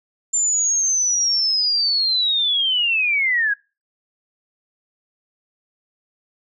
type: linear sweep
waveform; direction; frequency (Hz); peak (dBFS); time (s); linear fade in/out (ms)
sine; down; 7250 to 1609; -16; 0.33-3.54; 10
effects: noise-tail reverb RT60 0.3 s tail -24 dB re dry